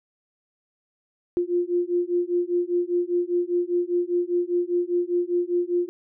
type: beating tone pair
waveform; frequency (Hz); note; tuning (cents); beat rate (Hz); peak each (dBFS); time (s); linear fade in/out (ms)
sine; 349.1 / 354.1; F4 / F4; -1 / +24; 5; -24 / -24; 1.37-5.89; 0
effects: none